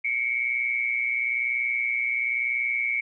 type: tone pair together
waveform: sine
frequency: 2179 / 2300 Hz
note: C#7 / D7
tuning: -30 / -37 cents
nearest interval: minor second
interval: 93 cents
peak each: -26 dBFS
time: 0.04-3.01 s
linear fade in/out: 10 ms
effects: none